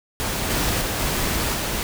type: noise with level steps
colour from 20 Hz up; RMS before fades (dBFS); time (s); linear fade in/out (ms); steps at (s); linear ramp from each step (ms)
pink; -25 / -22 / -25 / -23 / -25; 0.2-1.83; 0; 0.5 / 0.81 / 0.99 / 1.54; 5
effects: none